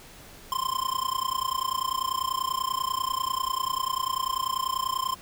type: tone with amplitude modulation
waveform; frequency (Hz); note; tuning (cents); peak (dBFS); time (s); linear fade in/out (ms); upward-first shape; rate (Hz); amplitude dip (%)
square; 1046.5; C6; 0; -23; 0.52-5.15; 0; sine; 30.2; 95
effects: pink hiss -48 dBFS RMS until 5.21 s